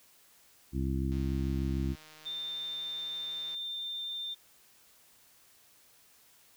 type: harmonic tone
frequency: 66.7 Hz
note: C2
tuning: 34 cents sharp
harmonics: 1 / 2 / 3 / 4 / 5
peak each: -32 / -35 / -37 / -38 / -39 dBFS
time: 0.72-1.96 s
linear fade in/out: 50 ms
type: click train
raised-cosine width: 0.2 ms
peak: -36 dBFS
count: 377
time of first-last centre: 1.12-3.546 s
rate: 155 Hz
type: tone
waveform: sine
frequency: 3594 Hz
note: A7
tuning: 36 cents sharp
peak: -35 dBFS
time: 2.25-4.35 s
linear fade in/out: 20 ms
effects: white hiss -62 dBFS RMS until 6.56 s